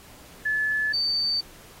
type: tone pair in turn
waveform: sine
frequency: 1726 / 4576 Hz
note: A6 / D8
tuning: -34 / -46 cents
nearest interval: octave + perfect fourth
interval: 1688 cents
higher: second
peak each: -22 dBFS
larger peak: neither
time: 0.45-0.93 / 0.93-1.41 s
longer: neither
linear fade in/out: 10 ms
effects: pink hiss -49 dBFS RMS until 1.8 s + AAC 48 kbps